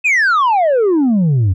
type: exponential sweep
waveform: sine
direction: down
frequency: 2598 to 87.31 Hz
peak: -7 dBFS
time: 0.04-1.54 s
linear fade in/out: 20 ms
effects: tanh soft clip ceiling -9 dBFS